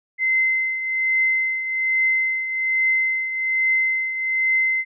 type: tone with tremolo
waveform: sine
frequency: 2065 Hz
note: C7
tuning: 23 cents flat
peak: -15 dBFS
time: 0.18-4.85 s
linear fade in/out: 50 ms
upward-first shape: triangle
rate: 1.2 Hz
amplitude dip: 65%
effects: none